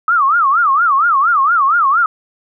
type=tone with vibrato; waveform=sine; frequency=1236 Hz; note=D#6; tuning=12 cents flat; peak=-9 dBFS; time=0.08-2.06 s; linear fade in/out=2 ms; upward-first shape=sine; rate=4.3 Hz; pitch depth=250 cents each way; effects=none